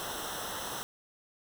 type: noise with comb filter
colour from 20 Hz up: pink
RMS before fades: -38 dBFS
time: 0-0.83 s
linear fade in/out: 0 ms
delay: 0.43 ms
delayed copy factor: -0.85
effects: none